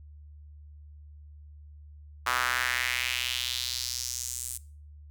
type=tone with high-pass filter sweep; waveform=sawtooth; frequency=124.3 Hz; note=B2; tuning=12 cents sharp; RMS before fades=-31 dBFS; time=2.26-4.58 s; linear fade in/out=10 ms; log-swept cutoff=1200 to 8900 Hz; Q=2.6; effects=noise-tail reverb RT60 0.4 s tail -20 dB re dry + added 74 Hz sine -46 dBFS peak until 5.1 s